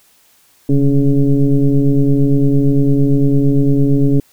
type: tone with frequency modulation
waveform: sine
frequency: 137.6 Hz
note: C#3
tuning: 12 cents flat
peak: -8 dBFS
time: 0.69-4.2 s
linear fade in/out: 2 ms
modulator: 142 Hz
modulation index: 1.5
effects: white hiss -52 dBFS RMS until 4.32 s